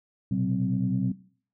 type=tone cluster; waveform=sine; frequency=119.9 / 129.3 / 187.7 / 259.9 Hz; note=A#2 / C3 / F#3 / C4; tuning=+49 / -20 / +25 / -11 cents; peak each=-30 / -31 / -25 / -30 dBFS; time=0.31-1.12 s; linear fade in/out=5 ms; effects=noise-tail reverb RT60 0.5 s tail -20 dB re dry + tanh soft clip ceiling -14 dBFS